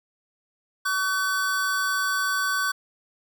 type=tone pair together; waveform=square; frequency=1137 / 1517.7 Hz; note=C#6 / F#6; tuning=+44 / +44 cents; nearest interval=perfect fourth; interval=500 cents; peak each=-28 / -25 dBFS; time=0.85-2.72 s; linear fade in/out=10 ms; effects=none